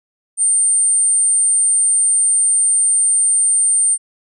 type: tone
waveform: sine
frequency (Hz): 8900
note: C#9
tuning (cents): +6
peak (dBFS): -11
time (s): 0.37-3.98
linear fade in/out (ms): 50
effects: none